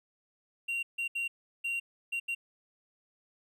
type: tone bursts at uneven times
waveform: triangle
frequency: 2758 Hz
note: F7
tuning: 22 cents flat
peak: -29 dBFS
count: 6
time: 0.68-0.83 / 0.98-1.08 / 1.15-1.28 / 1.64-1.8 / 2.12-2.2 / 2.28-2.35 s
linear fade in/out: 10 ms
effects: none